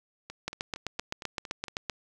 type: two click trains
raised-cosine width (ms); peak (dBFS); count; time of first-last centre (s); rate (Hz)
0.2; -23 / -14; 7 / 12; 0.3-1.682 / 0.48-1.898; 4.34 / 7.76
effects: none